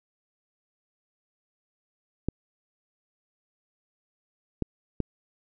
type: clicks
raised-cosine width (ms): 3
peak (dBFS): -13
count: 3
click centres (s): 2.286 / 4.623 / 5.003
effects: none